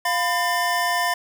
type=tone cluster; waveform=square; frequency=701 / 1004 / 1796 Hz; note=F5 / B5 / A6; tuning=+6 / +28 / +35 cents; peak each=-25 dBFS; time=0.05-1.14 s; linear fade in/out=5 ms; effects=none